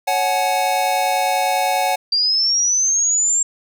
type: chord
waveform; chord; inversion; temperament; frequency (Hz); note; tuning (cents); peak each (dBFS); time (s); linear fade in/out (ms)
square; C# suspended fourth; none; equal with one note detuned; 554.4 / 740 / 850; C#5 / F#5 / G#5; 0 / 0 / +40; -25 / -19 / -22; 0.07-1.96; 10
type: linear sweep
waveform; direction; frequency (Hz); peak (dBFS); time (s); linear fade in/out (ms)
sine; up; 4699 to 7459; -14; 2.12-3.43; 5
effects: none

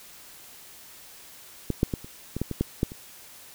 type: clicks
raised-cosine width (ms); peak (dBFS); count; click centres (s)
3; -12 / -7 / -14 / -28 / -17 / -13 / -17 / -10 / -9 / -26; 10; 1.703 / 1.831 / 1.938 / 2.045 / 2.366 / 2.416 / 2.513 / 2.61 / 2.831 / 2.919
effects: white hiss -48 dBFS RMS until 3.54 s

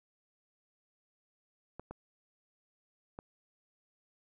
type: clicks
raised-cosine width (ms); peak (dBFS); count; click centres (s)
1; -29; 3; 1.796 / 1.91 / 3.189
effects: none

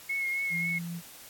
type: tone with vibrato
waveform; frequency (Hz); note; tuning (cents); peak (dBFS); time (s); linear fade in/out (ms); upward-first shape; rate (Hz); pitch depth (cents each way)
sine; 2173; C#7; -35; -28; 0.09-0.79; 10; triangle; 3.7; 33
type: tone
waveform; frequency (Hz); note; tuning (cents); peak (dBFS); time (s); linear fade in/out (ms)
sine; 170.5; F3; -41; -34; 0.5-1.02; 50
effects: white hiss -49 dBFS RMS until 1.29 s + AAC 64 kbps

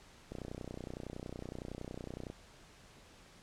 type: click train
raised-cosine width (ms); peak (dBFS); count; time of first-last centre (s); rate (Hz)
2; -29; 62; 0.32-2.301; 30.8
effects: pink hiss -59 dBFS RMS until 3.42 s + low-pass 8000 Hz 12 dB/octave

